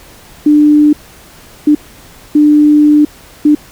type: tone bursts at uneven times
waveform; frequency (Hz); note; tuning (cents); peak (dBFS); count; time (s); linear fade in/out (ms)
sine; 298; D4; +25; -3; 4; 0.46-0.93 / 1.67-1.75 / 2.35-3.05 / 3.45-3.55; 5
effects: pink hiss -38 dBFS RMS until 3.71 s